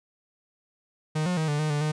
45% pulse tone with pitch steps, 154.8 / 179.7 / 157.7 / 147.1 / 153.8 / 146.9 / 153 Hz, D#3 / F3 / D#3 / D3 / D#3 / D3 / D#3, -9 / +50 / +24 / +3 / -20 / +1 / -29 cents, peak -24 dBFS, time 1.15-1.92 s, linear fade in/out 10 ms, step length 110 ms, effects resampled to 22050 Hz

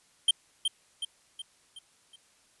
square tone with echo, 3161 Hz, G7, 14 cents sharp, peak -19 dBFS, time 0.28-0.31 s, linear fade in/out 5 ms, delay 370 ms, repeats 5, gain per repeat -6 dB, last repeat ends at 2.16 s, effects white hiss -64 dBFS RMS until 2.6 s + resampled to 24000 Hz

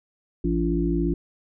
harmonic tone, 57.2 Hz, A#1, 32 cents flat, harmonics 1 / 3 / 5 / 6, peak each -26 / -26 / -26 / -26 dBFS, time 0.44-1.14 s, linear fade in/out 5 ms, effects none

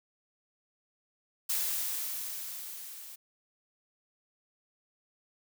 blue noise with level ramp, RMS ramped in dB -30 to -47 dBFS, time 1.49-3.16 s, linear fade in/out 10 ms, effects none

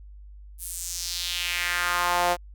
sawtooth tone with high-pass filter sweep, 176.1 Hz, F3, 15 cents sharp, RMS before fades -27 dBFS, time 0.58-2.37 s, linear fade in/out 50 ms, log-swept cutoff 11000 to 610 Hz, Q 2.3, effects added 50 Hz sine -42 dBFS peak until 2.54 s

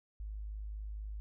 sine tone, 52.1 Hz, G#1, 6 cents sharp, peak -39 dBFS, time 0.2-1.2 s, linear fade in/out 0 ms, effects none

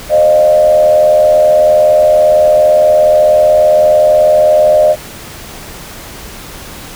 sine tone with frequency modulation, 610 Hz, D#5, 34 cents flat, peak -4 dBFS, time 0.09-4.96 s, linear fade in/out 50 ms, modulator 78.6 Hz, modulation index 0.63, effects pink hiss -29 dBFS RMS until 6.95 s

